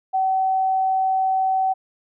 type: tone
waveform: sine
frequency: 761 Hz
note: F#5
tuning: 48 cents sharp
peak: -17 dBFS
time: 0.13-1.74 s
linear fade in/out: 20 ms
effects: none